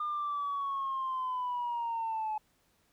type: linear sweep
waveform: sine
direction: down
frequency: 1212 to 853 Hz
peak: -30 dBFS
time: 0-2.38 s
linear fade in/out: 5 ms
effects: tanh soft clip ceiling -28 dBFS + pink hiss -71 dBFS RMS until 2.92 s